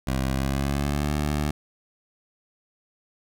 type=tone with pitch glide; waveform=15% pulse; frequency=66 to 74.08 Hz; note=C2 to D2; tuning=+16 to +16 cents; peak=-17 dBFS; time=0.07-1.51 s; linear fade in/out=5 ms; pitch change=+200 cents; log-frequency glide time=0.29-1.13 s; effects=none